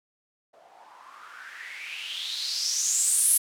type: noise with low-pass filter sweep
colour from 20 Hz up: violet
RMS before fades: -29 dBFS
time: 0.53-3.38 s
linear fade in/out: 10 ms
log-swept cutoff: 620 to 11000 Hz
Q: 6.1
effects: none